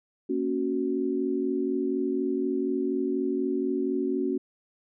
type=chord; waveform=sine; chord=F# major; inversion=first; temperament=equal; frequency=233.1 / 277.2 / 370 Hz; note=A#3 / C#4 / F#4; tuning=0 / 0 / 0 cents; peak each=-32 / -28 / -28 dBFS; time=0.29-4.38 s; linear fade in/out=10 ms; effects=none